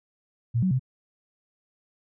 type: tone with pitch steps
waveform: sine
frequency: 117.6 / 186.6 / 129.1 Hz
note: A#2 / F#3 / C3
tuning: +16 / +15 / -23 cents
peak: -20 dBFS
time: 0.54-0.795 s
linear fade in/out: 20 ms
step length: 85 ms
effects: none